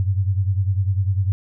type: beating tone pair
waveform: sine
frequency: 94.4 / 104.4 Hz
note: F#2 / G#2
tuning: +35 / +10 cents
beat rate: 10 Hz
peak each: -18 / -23 dBFS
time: 0-1.32 s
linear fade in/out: 0 ms
effects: none